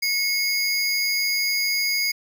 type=tone pair together; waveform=square; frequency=2179 / 4892 Hz; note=C#7 / D#8; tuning=-30 / -30 cents; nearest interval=octave + major second; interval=1400 cents; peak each=-24 dBFS; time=0.02-2.12 s; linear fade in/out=10 ms; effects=none